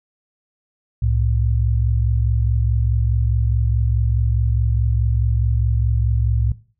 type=tone pair together; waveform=sine; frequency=65.64 / 110.4 Hz; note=C2 / A2; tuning=+6 / +6 cents; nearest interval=major sixth; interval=900 cents; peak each=-18 dBFS; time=1.02-6.52 s; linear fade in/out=5 ms; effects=noise-tail reverb RT60 0.4 s tail -17 dB re dry